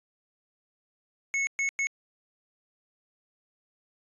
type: tone bursts at uneven times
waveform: square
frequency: 2197 Hz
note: C#7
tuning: 16 cents flat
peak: -26 dBFS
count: 3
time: 1.34-1.47 / 1.59-1.69 / 1.79-1.87 s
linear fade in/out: 0 ms
effects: resampled to 22050 Hz